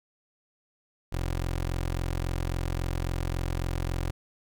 20% pulse tone, 43.65 Hz, F1, in tune, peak -23 dBFS, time 1.12-4.11 s, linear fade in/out 10 ms, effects none

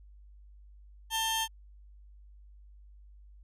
sawtooth tone pair together, 892 / 3179 Hz, A5 / G7, +23 / +24 cents, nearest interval octave + minor seventh, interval 2201 cents, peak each -28 dBFS, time 1.1-1.48 s, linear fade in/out 50 ms, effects added 50 Hz sine -51 dBFS peak until 3.43 s + resampled to 32000 Hz

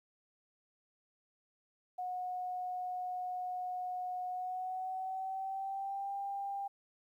sine tone with pitch glide, 729 to 795 Hz, F#5 to G5, -26 to +24 cents, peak -36 dBFS, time 1.98-6.68 s, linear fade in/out 10 ms, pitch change +150 cents, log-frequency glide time 4.29-6.13 s, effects 12-bit

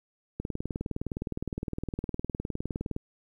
click train, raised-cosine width 3 ms, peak -19 dBFS, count 51, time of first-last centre 0.4-2.964 s, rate 19.5 Hz, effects 10-bit

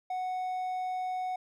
triangle tone, 739 Hz, F#5, 2 cents flat, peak -29 dBFS, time 0.1-1.36 s, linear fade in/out 5 ms, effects none

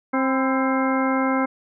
harmonic tone with a mistuned harmonic, 264.9 Hz, C4, 22 cents sharp, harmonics 1 / 2 / 3 / 4 / 5 / 6 / 8, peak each -21 / -26 / -28 / -28 / -28 / -32 / -31 dBFS, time 0.13-1.46 s, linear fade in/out 10 ms, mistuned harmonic 4, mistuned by -60 cents, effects none

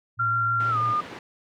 sine tone with vibrato, 114.2 Hz, A#2, 35 cents flat, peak -30 dBFS, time 0.17-0.95 s, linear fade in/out 50 ms, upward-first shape sine, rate 6.2 Hz, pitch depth 35 cents each way
sine tone with pitch glide, 1378 to 1213.6 Hz, F6 to D#6, -24 to -44 cents, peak -21 dBFS, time 0.19-1.01 s, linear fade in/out 10 ms, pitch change -220 cents, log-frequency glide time 0.69-0.78 s
pink band-pass noise, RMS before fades -40 dBFS, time 0.6-1.19 s, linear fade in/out 2 ms, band 170 to 2900 Hz, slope 12 dB/octave
effects none

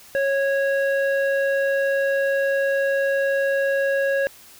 square tone with low-pass filter, 550 Hz, C#5, 14 cents flat, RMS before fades -21 dBFS, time 0.15-4.27 s, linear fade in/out 0 ms, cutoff 1800 Hz, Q 1.7, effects white hiss -47 dBFS RMS until 4.59 s

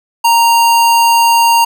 square tone, 930 Hz, A#5, 4 cents flat, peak -7 dBFS, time 0.24-1.65 s, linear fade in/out 10 ms, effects none

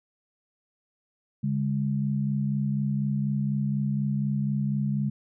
sine tone pair together, 141.2 / 205.3 Hz, C#3 / G#3, +32 / -20 cents, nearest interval tritone, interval 648 cents, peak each -26 / -27 dBFS, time 1.43-5.1 s, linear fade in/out 10 ms, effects none

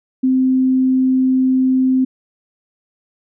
sine tone, 259.6 Hz, C4, 13 cents flat, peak -11 dBFS, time 0.23-2.05 s, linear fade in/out 10 ms, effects none

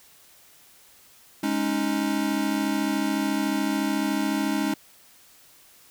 square chord, Ab suspended fourth, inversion none, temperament equal, 207.7 / 277.2 / 311.1 Hz, Ab3 / Db4 / Eb4, 0 / 0 / 0 cents, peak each -29 / -28 / -28 dBFS, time 1.43-4.74 s, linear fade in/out 5 ms, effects white hiss -54 dBFS RMS until 5.9 s

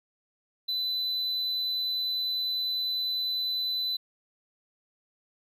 triangle tone, 4005 Hz, B7, 23 cents sharp, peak -26 dBFS, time 0.68-3.97 s, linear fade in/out 10 ms, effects none

